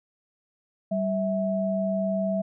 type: tone pair together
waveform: sine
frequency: 193.93 / 653 Hz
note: G3 / E5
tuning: -18 / -17 cents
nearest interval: octave + major sixth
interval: 2101 cents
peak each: -26 dBFS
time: 0.91-2.42 s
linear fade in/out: 10 ms
effects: none